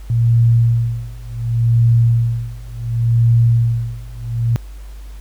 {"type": "tone with tremolo", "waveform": "sine", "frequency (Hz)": 116.54, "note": "A#2", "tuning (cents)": 0, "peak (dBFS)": -8, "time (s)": [0.1, 4.56], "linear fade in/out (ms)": 0, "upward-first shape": "sine", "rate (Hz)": 0.69, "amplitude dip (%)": 95, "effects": ["added 50 Hz sine -30 dBFS peak until 5.2 s", "pink hiss -48 dBFS RMS until 5.2 s"]}